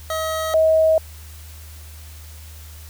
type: tone pair in turn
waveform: 25% pulse / sine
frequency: 637 / 637 Hz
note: D#5 / D#5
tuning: +41 / +41 cents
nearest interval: unison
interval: 0 cents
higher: neither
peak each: -18 / -12 dBFS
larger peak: second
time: 0.1-0.54 / 0.54-0.98 s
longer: neither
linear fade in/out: 2 ms
effects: added 77 Hz sine -37 dBFS peak until 2.89 s + white hiss -45 dBFS RMS until 2.89 s